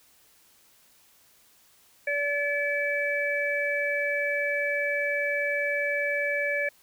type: harmonic tone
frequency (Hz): 575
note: D5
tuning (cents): -37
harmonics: 1 / 3 / 4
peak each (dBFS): -29 / -29 / -29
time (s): 2.07-6.69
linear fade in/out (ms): 5
effects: white hiss -60 dBFS RMS until 6.82 s